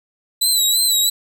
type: tone with vibrato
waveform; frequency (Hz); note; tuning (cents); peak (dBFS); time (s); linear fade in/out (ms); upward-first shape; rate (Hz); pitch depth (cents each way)
20% pulse; 3961; B7; +4; -8; 0.41-1.1; 10; sine; 3; 67
effects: none